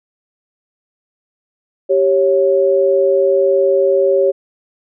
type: tone pair together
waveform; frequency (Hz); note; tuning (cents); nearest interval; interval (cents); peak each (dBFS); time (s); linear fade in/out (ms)
sine; 390 / 551.5; G4 / C#5; -9 / -9; tritone; 600; -13 / -12; 1.89-4.32; 20
effects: none